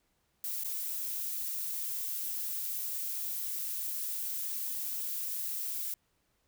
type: noise with dropouts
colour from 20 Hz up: violet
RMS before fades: -36 dBFS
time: 0.44-5.94 s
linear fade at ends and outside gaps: 2 ms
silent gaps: 0.637-0.645 s
effects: pink hiss -75 dBFS RMS until 6.47 s